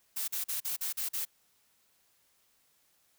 blue noise bursts, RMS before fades -34 dBFS, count 7, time 0.16-1.252 s, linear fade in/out 10 ms, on 120 ms, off 42 ms, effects white hiss -70 dBFS RMS until 3.18 s

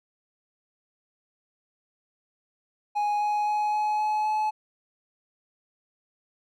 triangle tone with pitch steps, 830.6 / 835.9 / 841.2 / 846.6 / 852 / 857.4 Hz, G#5 / G#5 / G#5 / G#5 / G#5 / A5, 0 / +11 / +22 / +33 / +44 / -45 cents, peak -21 dBFS, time 2.95-4.51 s, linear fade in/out 20 ms, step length 260 ms, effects none

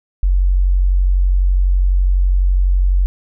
sine tone, 46 Hz, F#1, 9 cents flat, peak -10 dBFS, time 0.23-3.06 s, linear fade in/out 0 ms, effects none

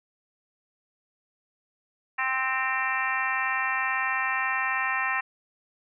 harmonic tone with a mistuned harmonic, 261.6 Hz, C4, in tune, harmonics 3 / 4 / 5 / 6 / 7 / 8 / 9 / 10, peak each -34 / -31 / -34 / -39 / -28 / -41 / -33 / -35 dBFS, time 2.18-5.21 s, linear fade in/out 10 ms, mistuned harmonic 10, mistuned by +54 cents, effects none

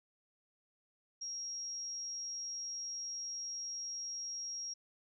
sine tone, 5610 Hz, F8, 7 cents sharp, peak -39 dBFS, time 1.21-4.74 s, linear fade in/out 10 ms, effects none

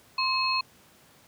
sine tone cluster, 1043 / 2567 / 4282 Hz, C6 / E7 / C8, -6 / -47 / +39 cents, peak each -27 / -29 / -28 dBFS, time 0.18-0.61 s, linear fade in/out 5 ms, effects pink hiss -57 dBFS RMS until 1.27 s + high-pass 100 Hz 12 dB/octave

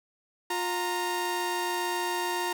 sawtooth tone pair together, 354.5 / 927 Hz, F4 / A#5, +26 / -10 cents, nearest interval octave + perfect fourth, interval 1664 cents, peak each -28 / -26 dBFS, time 0.5-2.53 s, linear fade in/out 5 ms, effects none

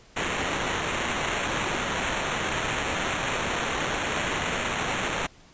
blue noise with sample-and-hold, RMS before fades -28 dBFS, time 0.16-5.27 s, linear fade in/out 10 ms, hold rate 4900 Hz, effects pink hiss -54 dBFS RMS until 5.53 s + resampled to 16000 Hz

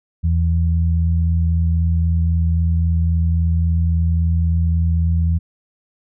sine tone pair together, 81.75 / 165.5 Hz, E2 / E3, -14 / +7 cents, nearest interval octave, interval 1221 cents, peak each -14 / -22 dBFS, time 0.23-5.39 s, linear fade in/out 20 ms, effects none

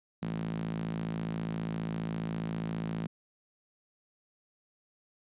sawtooth tone with high-pass filter, 54.8 Hz, A1, 6 cents flat, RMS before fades -35 dBFS, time 0.22-3.07 s, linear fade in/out 5 ms, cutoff 180 Hz, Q 4.6, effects resampled to 8000 Hz

